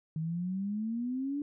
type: exponential sweep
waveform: sine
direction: up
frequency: 155.56 to 293.7 Hz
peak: -31 dBFS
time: 0.16-1.42 s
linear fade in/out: 2 ms
effects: none